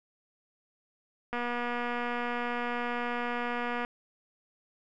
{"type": "click train", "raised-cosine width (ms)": 0.5, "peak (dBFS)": -19, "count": 608, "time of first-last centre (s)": [1.33, 3.849], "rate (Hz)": 241, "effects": []}